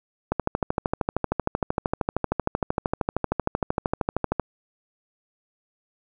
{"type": "click train", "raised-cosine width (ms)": 1, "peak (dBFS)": -8, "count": 54, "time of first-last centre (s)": [0.32, 4.397], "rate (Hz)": 13, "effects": []}